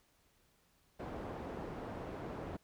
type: low-pass noise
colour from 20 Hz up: white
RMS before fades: -44 dBFS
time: 0.99-2.57 s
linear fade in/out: 10 ms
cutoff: 630 Hz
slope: 12 dB/octave
effects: pink hiss -72 dBFS RMS until 2.63 s